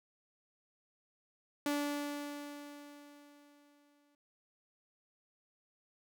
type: tone with exponential decay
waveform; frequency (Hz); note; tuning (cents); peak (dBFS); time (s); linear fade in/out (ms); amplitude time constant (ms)
sawtooth; 289.9; D4; -22; -27; 1.66-4.15; 2; 540
effects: none